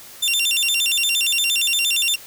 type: tone with vibrato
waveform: sawtooth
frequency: 3136 Hz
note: G7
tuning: in tune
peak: -14 dBFS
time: 0.22-2.16 s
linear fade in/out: 10 ms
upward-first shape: square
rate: 8.6 Hz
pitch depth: 220 cents each way
effects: white hiss -41 dBFS RMS until 2.26 s